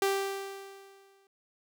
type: tone with exponential decay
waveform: sawtooth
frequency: 392 Hz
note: G4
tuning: in tune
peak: -20 dBFS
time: 0.02-1.27 s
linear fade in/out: 2 ms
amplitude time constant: 270 ms
effects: none